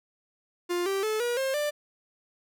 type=tone with pitch steps; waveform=45% pulse; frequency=351.8 / 390.3 / 433.1 / 480.6 / 533.2 / 591.7 Hz; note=F4 / G4 / A4 / B4 / C5 / D5; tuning=+13 / -8 / -27 / -47 / +33 / +13 cents; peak=-26 dBFS; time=0.69-1.71 s; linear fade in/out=20 ms; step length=170 ms; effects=none